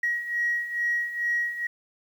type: beating tone pair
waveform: sine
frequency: 1900 / 1902.3 Hz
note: A#6 / A#6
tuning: +33 / +35 cents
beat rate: 2.3 Hz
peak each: -30 / -25 dBFS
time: 0.03-1.67 s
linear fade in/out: 5 ms
effects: tanh soft clip ceiling -17 dBFS + 9-bit